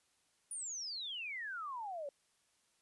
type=exponential sweep; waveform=sine; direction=down; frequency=9700 to 546 Hz; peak=-40 dBFS; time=0.51-2.09 s; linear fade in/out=2 ms; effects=white hiss -75 dBFS RMS until 2.81 s + resampled to 24000 Hz